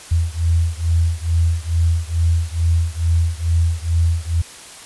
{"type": "beating tone pair", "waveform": "sine", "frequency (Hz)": [82.41, 84.71], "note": ["E2", "E2"], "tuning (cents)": [0, 48], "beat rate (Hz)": 2.3, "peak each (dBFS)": [-17, -18], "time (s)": [0.11, 4.42], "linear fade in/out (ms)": 10, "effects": ["white hiss -38 dBFS RMS until 4.85 s", "resampled to 24000 Hz"]}